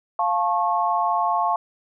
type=chord; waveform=sine; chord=F augmented; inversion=none; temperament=just; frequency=698.5 / 873.1 / 1091.3 Hz; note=F5 / A5 / C#6; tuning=0 / -14 / -27 cents; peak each=-23 dBFS; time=0.19-1.56 s; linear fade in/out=2 ms; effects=none